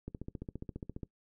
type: click train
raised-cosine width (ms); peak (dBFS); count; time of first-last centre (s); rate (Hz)
3; -27; 15; 0.08-1.032; 14.7
effects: noise-tail reverb RT60 0.1 s tail -20 dB re dry

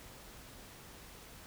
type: silence
effects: pink hiss -53 dBFS RMS until 1.46 s

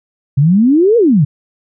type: exponential two-way sweep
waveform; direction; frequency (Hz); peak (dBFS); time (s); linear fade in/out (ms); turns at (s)
sine; up then down; 130.81 to 490 to 130.81; -6; 0.37-1.25; 10; 0.97
effects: none

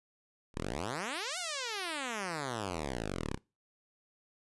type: exponential two-way sweep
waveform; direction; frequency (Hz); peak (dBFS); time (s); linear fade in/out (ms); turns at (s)
5% pulse; up then down; 31 to 752 to 31; -24; 0.54-3.38; 20; 1.38
effects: noise-tail reverb RT60 0.3 s tail -25 dB re dry + resampled to 24000 Hz

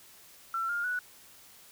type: tone with pitch steps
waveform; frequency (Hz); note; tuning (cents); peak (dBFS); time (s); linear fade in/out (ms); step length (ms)
sine; 1347 / 1409.9 / 1475.7; E6 / F6 / F#6; +37 / +16 / -5; -29; 0.54-0.99; 2; 150
effects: white hiss -55 dBFS RMS until 1.71 s

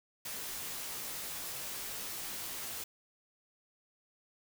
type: noise with comb filter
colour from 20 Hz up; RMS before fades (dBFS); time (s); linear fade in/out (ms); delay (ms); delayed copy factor
white; -41; 0.25-2.84; 5; 17; -0.6
effects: none

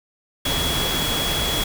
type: tone in noise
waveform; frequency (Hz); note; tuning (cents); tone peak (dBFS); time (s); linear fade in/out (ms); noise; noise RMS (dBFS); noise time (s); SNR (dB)
sine; 3349; G#7; +14; -24; 0.45-1.64; 5; pink; -24; 0.45-1.64; -3
effects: none

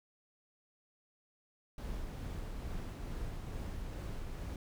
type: noise with tremolo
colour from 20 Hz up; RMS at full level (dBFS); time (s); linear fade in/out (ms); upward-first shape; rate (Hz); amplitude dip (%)
brown; -40; 1.78-4.56; 2; triangle; 2.3; 25
effects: none

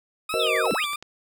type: tone with vibrato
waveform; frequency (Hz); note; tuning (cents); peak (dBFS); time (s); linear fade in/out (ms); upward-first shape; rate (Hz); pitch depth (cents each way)
20% pulse; 1243; D#6; -2; -22; 0.29-0.96; 5; sine; 2.9; 120
type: chord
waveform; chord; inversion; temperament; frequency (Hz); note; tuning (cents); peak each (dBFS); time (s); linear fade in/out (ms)
sine; C half-diminished seventh; second; just; 376.7 / 470.9 / 523.3 / 627.9; Gb4 / Bb4 / C5 / Eb5; +31 / +18 / 0 / +16; -31 / -26 / -31 / -27; 0.34-0.71; 0
type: linear two-way sweep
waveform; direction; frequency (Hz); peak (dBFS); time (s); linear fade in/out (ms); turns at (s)
sine; down then up; 3812 to 152.8 to 3812; -24; 0.39-0.86; 10; 0.73
type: click train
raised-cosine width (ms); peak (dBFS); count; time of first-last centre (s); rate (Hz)
0.2; -22; 7; 0.47-1.026; 10.8
effects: none

